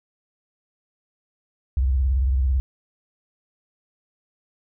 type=tone with vibrato; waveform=sine; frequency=65.6 Hz; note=C2; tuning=5 cents sharp; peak=-17 dBFS; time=1.77-2.6 s; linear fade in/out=0 ms; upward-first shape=sine; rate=18 Hz; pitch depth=170 cents each way; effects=none